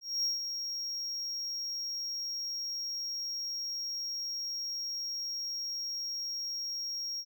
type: tone with ADSR envelope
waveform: triangle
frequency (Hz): 5588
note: F8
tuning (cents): 0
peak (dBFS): -26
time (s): 0.01-7.25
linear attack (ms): 230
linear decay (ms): 150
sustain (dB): -7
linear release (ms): 58
effects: none